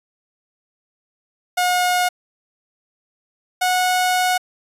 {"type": "tone pair in turn", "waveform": "sawtooth", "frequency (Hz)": [721, 732.3], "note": ["F#5", "F#5"], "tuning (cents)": [-45, -18], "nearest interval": "unison", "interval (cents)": 27, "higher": "second", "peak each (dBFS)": -12, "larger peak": "neither", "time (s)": [[1.57, 2.09], [3.61, 4.38]], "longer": "second", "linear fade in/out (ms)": 10, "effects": ["resampled to 32000 Hz"]}